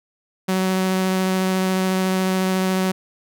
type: tone with vibrato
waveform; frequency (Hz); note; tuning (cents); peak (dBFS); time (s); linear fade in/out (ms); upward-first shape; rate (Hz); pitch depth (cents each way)
sawtooth; 187.5; F#3; +23; -14; 0.48-2.92; 10; sine; 14; 8
effects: none